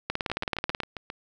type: two click trains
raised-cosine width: 0.3 ms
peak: -11 / -19 dBFS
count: 14 / 7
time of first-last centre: 0.1-0.803 / 0.3-1.101 s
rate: 18.5 / 7.49 Hz
effects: none